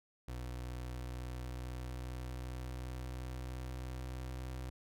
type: tone with pitch glide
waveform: 30% pulse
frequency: 61.7 to 63.58 Hz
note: B1 to C2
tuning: -1 to -49 cents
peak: -38 dBFS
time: 0.28-4.7 s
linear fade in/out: 5 ms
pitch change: +52 cents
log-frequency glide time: 0.4-4.53 s
effects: none